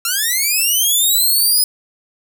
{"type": "linear sweep", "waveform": "5% pulse", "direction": "up", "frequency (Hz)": [1338, 5070], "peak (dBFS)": -5, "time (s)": [0.05, 1.64], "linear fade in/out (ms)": 2, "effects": []}